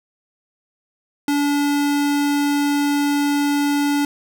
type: tone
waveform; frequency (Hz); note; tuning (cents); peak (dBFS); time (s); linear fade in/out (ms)
square; 287.8; D4; -35; -17; 1.28-4.05; 2
effects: none